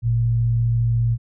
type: tone pair together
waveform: sine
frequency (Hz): 51.11 / 116.54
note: G#1 / A#2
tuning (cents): -27 / 0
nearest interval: octave + major second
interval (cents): 1427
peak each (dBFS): -28 / -16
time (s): 0.02-1.18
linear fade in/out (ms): 50
effects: none